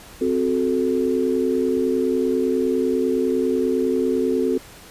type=chord; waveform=sine; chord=F# diminished; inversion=second; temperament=equal; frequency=261.6 / 370 / 440 Hz; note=C4 / F#4 / A4; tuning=0 / 0 / 0 cents; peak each=-22 dBFS; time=0.21-4.58 s; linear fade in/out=5 ms; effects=pink hiss -43 dBFS RMS until 4.9 s + resampled to 32000 Hz